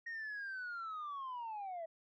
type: linear sweep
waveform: sine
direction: down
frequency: 1872 to 640 Hz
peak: -39 dBFS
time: 0.06-1.86 s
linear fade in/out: 10 ms
effects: tanh soft clip ceiling -39 dBFS